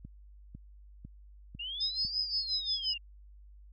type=click train; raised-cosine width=5 ms; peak=-33 dBFS; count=5; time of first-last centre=0.05-2.05 s; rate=2 Hz
type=linear two-way sweep; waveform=sine; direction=up then down; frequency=2739 to 5020 to 2739 Hz; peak=-36 dBFS; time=1.59-2.98 s; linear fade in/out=10 ms; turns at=2.19 s
type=tone with tremolo; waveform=sine; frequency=5060 Hz; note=D#8; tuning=28 cents sharp; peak=-28 dBFS; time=1.8-2.94 s; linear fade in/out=10 ms; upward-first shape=sine; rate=5.7 Hz; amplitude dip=95%
effects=added 50 Hz sine -51 dBFS peak until 3.72 s

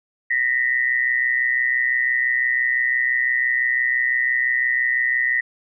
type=tone pair together; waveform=sine; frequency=1849.6 / 1975.5 Hz; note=A#6 / B6; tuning=-14 / 0 cents; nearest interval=minor second; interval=114 cents; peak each=-20 dBFS; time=0.3-5.41 s; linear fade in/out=10 ms; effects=none

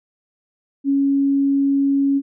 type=tone; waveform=sine; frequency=277.2 Hz; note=C#4; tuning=in tune; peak=-14 dBFS; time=0.84-2.22 s; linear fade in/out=50 ms; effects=none

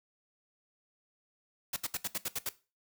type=noise bursts; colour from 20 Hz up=white; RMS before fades=-34 dBFS; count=8; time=1.73-2.492 s; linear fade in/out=5 ms; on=34 ms; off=70 ms; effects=noise-tail reverb RT60 0.3 s tail -17 dB re dry

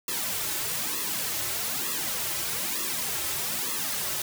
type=noise with flanger; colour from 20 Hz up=white; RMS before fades=-30 dBFS; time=0.08-4.22 s; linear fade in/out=2 ms; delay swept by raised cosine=1.3 to 4.3 ms; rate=1.1 Hz; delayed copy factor=-0.95; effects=none

